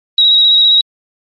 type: tone with vibrato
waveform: sine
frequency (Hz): 3835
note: A#7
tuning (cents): +48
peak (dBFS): -4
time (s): 0.18-0.81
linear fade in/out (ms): 2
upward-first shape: square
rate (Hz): 15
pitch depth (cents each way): 20
effects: tanh soft clip ceiling -1 dBFS + MP3 32 kbps